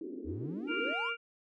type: band-pass noise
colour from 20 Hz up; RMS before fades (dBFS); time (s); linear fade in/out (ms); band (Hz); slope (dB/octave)
pink; -41; 0.01-0.93; 5; 270 to 380; 48
type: exponential sweep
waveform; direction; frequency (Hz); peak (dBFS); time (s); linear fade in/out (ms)
triangle; up; 69.3 to 1228; -36; 0.24-1.12; 50
type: harmonic tone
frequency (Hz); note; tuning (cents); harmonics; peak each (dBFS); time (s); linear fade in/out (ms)
466.2; A#4; 0; 1 / 3 / 5 / 6; -42 / -35 / -38 / -40; 0.67-1.17; 50
effects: none